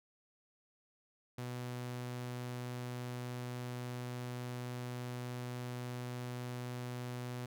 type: tone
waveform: sawtooth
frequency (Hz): 123.5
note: B2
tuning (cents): 0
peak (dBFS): -36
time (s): 1.38-7.46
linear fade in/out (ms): 5
effects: none

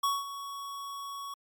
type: tone with ADSR envelope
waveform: square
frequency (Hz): 1117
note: C#6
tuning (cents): +13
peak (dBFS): -25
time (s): 0.03-1.34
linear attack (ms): 9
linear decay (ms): 200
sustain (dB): -13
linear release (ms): 4
effects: MP3 96 kbps

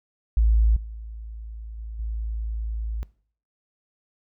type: tone with level steps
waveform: sine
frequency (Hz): 55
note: A1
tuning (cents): 0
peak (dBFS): -15 / -34 / -32 / -26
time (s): 0.37-3.03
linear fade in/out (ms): 0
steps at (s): 0.76 / 1.78 / 1.99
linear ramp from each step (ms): 5
effects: noise-tail reverb RT60 0.5 s tail -21 dB re dry

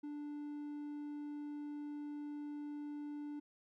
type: tone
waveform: triangle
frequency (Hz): 293.7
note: D4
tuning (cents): 0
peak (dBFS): -40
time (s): 0.03-3.4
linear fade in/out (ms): 10
effects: none

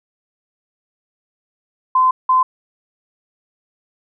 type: tone bursts at uneven times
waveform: sine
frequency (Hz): 1029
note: C6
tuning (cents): -29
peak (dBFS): -10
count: 2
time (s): 1.95-2.11 / 2.29-2.43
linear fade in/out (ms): 5
effects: none

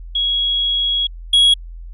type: tone pair in turn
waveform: sine / triangle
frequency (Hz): 3322 / 3322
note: G#7 / G#7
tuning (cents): 0 / 0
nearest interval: unison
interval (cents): 0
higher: neither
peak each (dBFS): -15 / -7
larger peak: second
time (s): 0.15-1.07 / 1.33-1.54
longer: first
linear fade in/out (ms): 5
effects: added 42 Hz sine -30 dBFS peak until 1.93 s + resampled to 32000 Hz

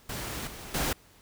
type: noise with level steps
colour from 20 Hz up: pink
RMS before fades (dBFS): -36 / -43 / -29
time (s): 0.09-0.93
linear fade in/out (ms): 5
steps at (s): 0.47 / 0.74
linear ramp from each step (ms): 5
effects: pink hiss -58 dBFS RMS until 1.21 s

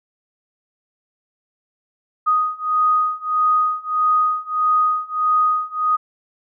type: beating tone pair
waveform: sine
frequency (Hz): 1244.5 / 1246.1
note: D#6 / D#6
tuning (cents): 0 / +2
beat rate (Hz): 1.6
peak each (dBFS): -19 / -18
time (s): 2.26-5.97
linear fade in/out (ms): 20
effects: none

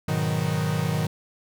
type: chord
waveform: 45% pulse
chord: G# minor seventh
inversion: none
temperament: equal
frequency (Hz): 103.83 / 123.47 / 155.56 / 185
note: G#2 / B2 / D#3 / F#3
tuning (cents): 0 / 0 / 0 / 0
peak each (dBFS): -30 / -30 / -25 / -31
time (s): 0.08-1.07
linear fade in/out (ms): 5
effects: none

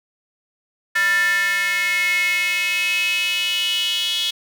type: tone with high-pass filter sweep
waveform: square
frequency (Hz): 196.9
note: G3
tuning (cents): +8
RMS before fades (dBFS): -20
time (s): 0.95-4.31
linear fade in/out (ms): 10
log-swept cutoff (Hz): 1700 to 3300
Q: 7.5
effects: none

